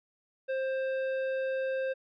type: tone with hard clipping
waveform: sine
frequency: 528 Hz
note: C5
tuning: 16 cents sharp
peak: -31 dBFS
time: 0.48-1.94 s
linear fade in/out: 20 ms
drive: 12 dB
effects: low-pass 3000 Hz 12 dB/octave